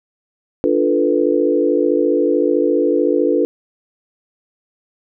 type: chord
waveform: sine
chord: B half-diminished seventh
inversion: first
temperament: equal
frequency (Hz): 293.7 / 349.2 / 440 / 493.9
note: D4 / F4 / A4 / B4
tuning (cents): 0 / 0 / 0 / 0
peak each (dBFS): -18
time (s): 0.64-3.45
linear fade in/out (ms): 0
effects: none